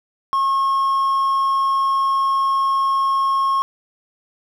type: tone with hard clipping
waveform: triangle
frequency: 1085 Hz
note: C#6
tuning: 37 cents flat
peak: -16 dBFS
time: 0.33-3.62 s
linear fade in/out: 0 ms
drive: 5 dB
effects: none